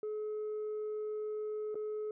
sine tone with dropouts, 426.5 Hz, G#4, 46 cents sharp, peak -33 dBFS, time 0.03-2.11 s, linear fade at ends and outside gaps 2 ms, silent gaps 1.745-1.754 s, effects tanh soft clip ceiling -34 dBFS

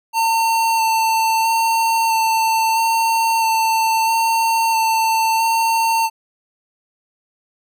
square tone with vibrato, 901 Hz, A5, 41 cents sharp, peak -15 dBFS, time 0.13-6.1 s, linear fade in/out 50 ms, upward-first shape square, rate 0.76 Hz, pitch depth 11 cents each way, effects none

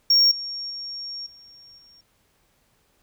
sine tone with level steps, 5540 Hz, F8, 15 cents flat, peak -11 / -29 / -31 / -46 / -50 dBFS, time 0.1-2.01 s, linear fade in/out 5 ms, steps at 0.31 / 0.7 / 1.26 / 1.78 s, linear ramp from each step 5 ms, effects tanh soft clip ceiling -12 dBFS + pink hiss -65 dBFS RMS until 3.02 s

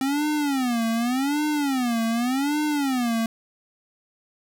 square tone with vibrato, 261.6 Hz, C4, in tune, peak -22 dBFS, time 0.01-3.26 s, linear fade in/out 2 ms, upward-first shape sine, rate 0.86 Hz, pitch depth 250 cents each way, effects none

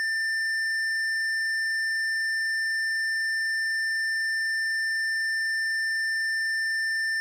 sine tone with hard clipping, 1788 Hz, A6, 27 cents sharp, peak -26 dBFS, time 0-7.2 s, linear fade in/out 0 ms, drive 8 dB, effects none

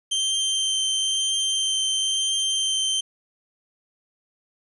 sawtooth tone with vibrato, 3136 Hz, G7, in tune, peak -18 dBFS, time 0.11-3.01 s, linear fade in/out 10 ms, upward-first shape sine, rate 1 Hz, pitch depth 10 cents each way, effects resampled to 24000 Hz + 9-bit

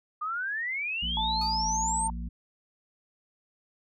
sine exponential sweep, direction up, 1203 to 8870 Hz, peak -29 dBFS, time 0.21-2.08 s, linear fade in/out 10 ms
harmonic tone, 58.27 Hz, A#1, in tune, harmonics 1 / 3 / 4, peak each -33 / -40 / -43 dBFS, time 1.02-2.29 s, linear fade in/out 10 ms
sine tone with pitch glide, 880 to 894.9 Hz, A5 to A5, 0 to +29 cents, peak -28 dBFS, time 1.17-2.1 s, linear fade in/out 2 ms, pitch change +29 cents, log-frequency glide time 1.74-1.93 s
sawtooth tone with exponential decay, 1244.5 Hz, D#6, in tune, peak -37 dBFS, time 1.41-1.7 s, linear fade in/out 5 ms, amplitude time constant 63 ms
effects none

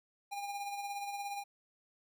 square tone with tremolo, 807 Hz, G#5, 50 cents flat, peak -37 dBFS, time 0.31-1.44 s, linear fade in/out 20 ms, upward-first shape sine, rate 17 Hz, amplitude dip 45%, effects none

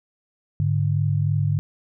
sine tone pair together, 103.29 / 146.5 Hz, G#2 / D3, -9 / -4 cents, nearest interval tritone, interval 605 cents, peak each -21 dBFS, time 0.6-1.59 s, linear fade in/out 0 ms, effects none

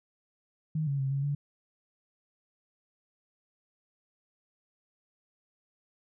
sine tone with pitch steps, 155.8 / 139.8 / 134.8 / 138.5 / 143.4 Hz, D#3 / C#3 / C#3 / C#3 / D3, +3 / +15 / -48 / -1 / -41 cents, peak -27 dBFS, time 0.75-1.35 s, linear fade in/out 5 ms, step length 120 ms, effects none

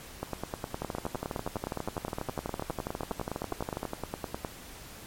two click trains, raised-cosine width 1 ms, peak -18 / -18 dBFS, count 42 / 38, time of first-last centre 0.23-4.448 / 0.82-3.853 s, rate 9.72 / 12.2 Hz, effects pink hiss -47 dBFS RMS until 5.06 s + MP3 64 kbps

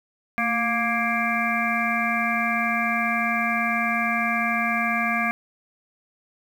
harmonic tone with a mistuned harmonic, 234.6 Hz, A#3, 11 cents sharp, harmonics 1 / 3 / 5 / 7 / 9 / 10, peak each -28 / -28 / -28 / -28 / -28 / -28 dBFS, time 0.38-5.31 s, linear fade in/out 0 ms, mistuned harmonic 1, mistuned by -61 cents, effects 8-bit

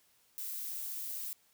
violet noise, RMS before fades -40 dBFS, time 0.38-1.33 s, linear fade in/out 0 ms, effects white hiss -69 dBFS RMS until 1.53 s

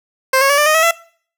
15% pulse tone with pitch steps, 526 / 547.7 / 570.3 / 593.8 / 618.3 / 643.9 / 670.4 Hz, C5 / C#5 / C#5 / D5 / D#5 / E5 / E5, +9 / -21 / +49 / +19 / -11 / -41 / +29 cents, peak -4 dBFS, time 0.33-0.911 s, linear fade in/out 5 ms, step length 83 ms, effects noise-tail reverb RT60 0.5 s tail -21 dB re dry

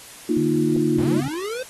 sine chord, Bb suspended fourth, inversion none, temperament just, 233.1 / 310.8 / 349.6 Hz, Bb3 / Eb4 / F4, 0 / -2 / +2 cents, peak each -23 / -21 / -22 dBFS, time 0.29-1.21 s, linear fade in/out 5 ms
sine tone with pitch glide, 150 to 140.77 Hz, D3 to C#3, +37 to +27 cents, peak -25 dBFS, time 0.37-1.28 s, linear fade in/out 0 ms, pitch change -110 cents, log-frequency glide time 0.87-1.01 s
clicks, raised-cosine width 2 ms, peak -23 dBFS, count 2, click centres 0.762 / 0.768 s
square linear sweep, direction up, 75.7 to 528 Hz, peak -27 dBFS, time 0.98-1.63 s, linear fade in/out 5 ms
effects white hiss -42 dBFS RMS until 1.69 s + AAC 32 kbps

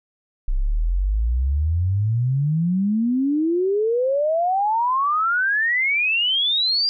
sine exponential sweep, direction up, 30.87 to 4848 Hz, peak -17 dBFS, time 0.48-6.89 s, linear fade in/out 0 ms, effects none

